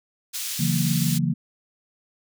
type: high-pass noise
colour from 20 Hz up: pink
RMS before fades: -30 dBFS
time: 0.33-1.19 s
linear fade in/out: 20 ms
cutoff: 3800 Hz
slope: 12 dB/octave
type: chord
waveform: sine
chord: F# dominant seventh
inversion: second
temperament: just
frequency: 138.75 / 166.5 / 185 / 231.2 Hz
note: C#3 / E3 / F#3 / A#3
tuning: +2 / +18 / 0 / -14 cents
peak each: -25 / -23 / -29 / -27 dBFS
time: 0.59-1.34 s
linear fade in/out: 10 ms
effects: none